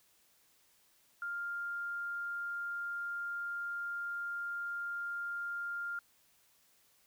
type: tone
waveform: sine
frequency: 1400 Hz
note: F6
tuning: 4 cents sharp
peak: -36 dBFS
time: 1.22-5.99 s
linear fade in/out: 2 ms
effects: white hiss -69 dBFS RMS until 7.06 s